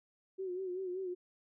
sine tone with vibrato, 370 Hz, F#4, in tune, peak -36 dBFS, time 0.38-1.15 s, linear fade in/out 20 ms, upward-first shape sine, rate 5.2 Hz, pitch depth 67 cents each way, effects none

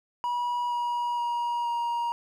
triangle tone with pitch steps, 968 / 960.2 / 952.5 / 944.8 Hz, B5 / B5 / A#5 / A#5, -35 / -49 / +37 / +23 cents, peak -24 dBFS, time 0.24-2.12 s, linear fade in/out 0 ms, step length 470 ms, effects none

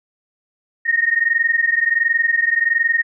sine tone pair together, 1843.3 / 1864.7 Hz, A#6 / A#6, -20 / 0 cents, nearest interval unison, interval 20 cents, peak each -17 dBFS, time 0.85-3.03 s, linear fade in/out 20 ms, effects none

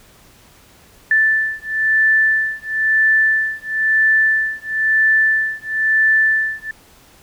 sine beating tone pair, 1760 / 1761 Hz, A6 / A6, 0 / +1 cents, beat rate 1 Hz, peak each -16 dBFS, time 1.11-6.71 s, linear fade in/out 2 ms, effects pink hiss -48 dBFS RMS until 7.22 s

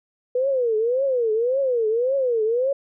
sine tone with vibrato, 487.5 Hz, B4, 23 cents flat, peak -18 dBFS, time 0.35-2.73 s, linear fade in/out 5 ms, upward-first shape triangle, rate 1.8 Hz, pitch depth 240 cents each way, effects none

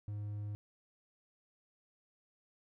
triangle tone, 103.83 Hz, G#2, in tune, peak -36 dBFS, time 0.08-0.55 s, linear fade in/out 0 ms, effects none

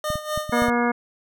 25% pulse tone with tremolo, 609 Hz, D#5, 37 cents flat, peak -19 dBFS, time 0.04-0.7 s, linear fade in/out 2 ms, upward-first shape sine, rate 4 Hz, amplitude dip 75%
clicks, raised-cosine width 5 ms, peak -19 dBFS, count 6, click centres 0.103 / 0.156 / 0.376 / 0.495 / 0.621 / 0.685 s
harmonic tone, 239.7 Hz, A#3, 48 cents sharp, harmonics 1 / 2 / 3 / 4 / 5 / 6 / 7 / 9, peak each -22 / -25 / -27 / -28 / -29 / -30 / -30 / -32 dBFS, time 0.52-0.92 s, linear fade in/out 10 ms
effects none

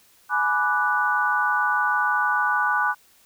sine chord, G# half-diminished seventh, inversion none, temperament equal with one note detuned, 841.2 / 987.8 / 1174.7 / 1480 Hz, G#5 / B5 / D6 / F#6, +22 / 0 / 0 / 0 cents, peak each -26 / -27 / -25 / -22 dBFS, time 0.29-2.95 s, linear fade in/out 50 ms, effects white hiss -57 dBFS RMS until 3.25 s

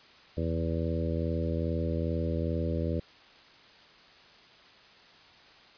harmonic tone with a mistuned harmonic, 82.41 Hz, E2, in tune, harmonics 1 / 2 / 3 / 4 / 5 / 6 / 7, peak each -31 / -34 / -37 / -37 / -40 / -37 / -39 dBFS, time 0.37-3 s, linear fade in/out 5 ms, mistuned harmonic 1, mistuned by +50 cents, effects white hiss -55 dBFS RMS until 5.77 s + resampled to 11025 Hz

